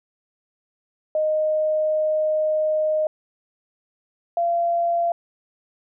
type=tone pair in turn; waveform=sine; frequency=619 / 685.2 Hz; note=D#5 / F5; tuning=-9 / -33 cents; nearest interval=major second; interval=176 cents; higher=second; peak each=-18 dBFS; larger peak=neither; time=1.15-3.07 / 4.37-5.12 s; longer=first; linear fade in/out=2 ms; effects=none